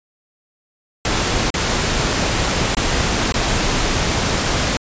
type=noise with dropouts; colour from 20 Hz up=pink; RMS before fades=-18 dBFS; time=1.05-4.77 s; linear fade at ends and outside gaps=1 ms; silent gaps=1.503-1.541 / 2.749-2.769 / 3.323-3.341 s; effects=resampled to 16000 Hz